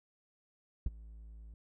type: tone with ADSR envelope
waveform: triangle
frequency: 55 Hz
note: A1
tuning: in tune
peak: -24 dBFS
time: 0.86-1.54 s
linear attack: 4 ms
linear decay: 23 ms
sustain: -22 dB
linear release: 3 ms
effects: none